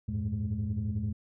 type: tone cluster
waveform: sine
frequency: 84.2 / 99.9 / 111.1 / 210.8 Hz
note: E2 / G2 / A2 / G#3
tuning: +37 / +33 / +17 / +26 cents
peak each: -35 / -33 / -33 / -34 dBFS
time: 0.08-1.13 s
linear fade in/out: 10 ms
effects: tanh soft clip ceiling -23 dBFS